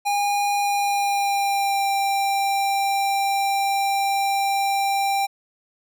square tone with pitch glide, 813 to 790.3 Hz, G#5 to G5, -37 to +14 cents, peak -20 dBFS, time 0.05-5.27 s, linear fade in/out 20 ms, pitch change -49 cents, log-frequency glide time 0.52-1.89 s, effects none

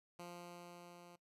10% pulse tone with level ramp, 174.61 Hz, F3, in tune, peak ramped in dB -40 to -49 dBFS, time 0.19-1.16 s, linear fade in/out 5 ms, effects noise-tail reverb RT60 0.1 s tail -20 dB re dry + resampled to 32000 Hz

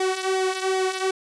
sawtooth tone with flanger, 377.5 Hz, F#4, 35 cents sharp, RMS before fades -24 dBFS, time 0-1.11 s, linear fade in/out 5 ms, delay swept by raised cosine 0.7 to 2.8 ms, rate 2.6 Hz, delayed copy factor -0.65, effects resampled to 22050 Hz

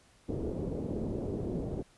white low-pass noise, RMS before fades -35 dBFS, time 0.28-1.83 s, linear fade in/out 20 ms, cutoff 450 Hz, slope 24 dB/octave, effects pink hiss -63 dBFS RMS until 1.97 s + resampled to 24000 Hz

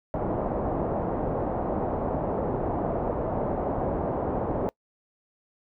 white low-pass noise, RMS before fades -28 dBFS, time 0.14-4.69 s, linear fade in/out 0 ms, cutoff 770 Hz, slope 24 dB/octave, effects noise-tail reverb RT60 0.1 s tail -25 dB re dry

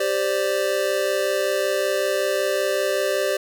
square chord, G suspended fourth, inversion none, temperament just, 392 / 522.7 / 588 Hz, G4 / C5 / D5, 0 / -2 / +2 cents, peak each -26 / -26 / -24 dBFS, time 0-3.37 s, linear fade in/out 5 ms, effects none

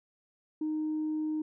sine tone, 309.2 Hz, D#4, 11 cents flat, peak -28 dBFS, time 0.61-1.42 s, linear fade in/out 5 ms, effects tanh soft clip ceiling -26 dBFS

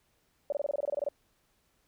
sine tone bursts, 576 Hz, D5, 34 cents flat, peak -27 dBFS, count 13, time 0.5-1.087 s, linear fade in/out 2 ms, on 23 ms, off 24 ms, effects pink hiss -72 dBFS RMS until 1.87 s

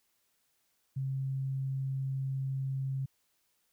sine tone, 134.3 Hz, C3, 46 cents sharp, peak -31 dBFS, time 0.96-3.06 s, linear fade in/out 10 ms, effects white hiss -75 dBFS RMS until 3.72 s

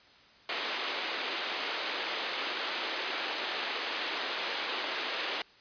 white band-pass noise, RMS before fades -35 dBFS, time 0.49-5.42 s, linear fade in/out 2 ms, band 310 to 4000 Hz, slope 24 dB/octave, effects white hiss -58 dBFS RMS until 5.6 s + resampled to 11025 Hz

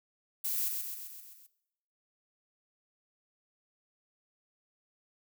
violet noise with echo, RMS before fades -33 dBFS, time 0.44-0.69 s, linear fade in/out 10 ms, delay 130 ms, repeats 6, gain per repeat -4 dB, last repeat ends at 1.47 s, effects noise-tail reverb RT60 0.8 s tail -18 dB re dry

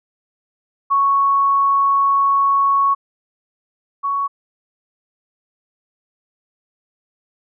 sine tone pair in turn, 1108.7 / 1115.8 Hz, C#6 / C#6, 0 / +11 cents, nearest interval unison, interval 11 cents, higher second, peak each -12 / -17 dBFS, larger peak first, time 0.9-2.95 / 4.03-4.28 s, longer first, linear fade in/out 20 ms, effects none

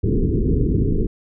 pink low-pass noise, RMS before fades -18 dBFS, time 0.03-1.07 s, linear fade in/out 10 ms, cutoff 450 Hz, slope 96 dB/octave, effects none

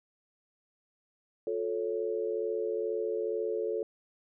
sine chord, F augmented, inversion none, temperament equal with one note detuned, 357.8 / 440 / 554.4 Hz, F4 / A4 / C#5, +42 / 0 / 0 cents, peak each -36 / -31 / -37 dBFS, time 1.47-3.83 s, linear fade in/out 2 ms, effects none

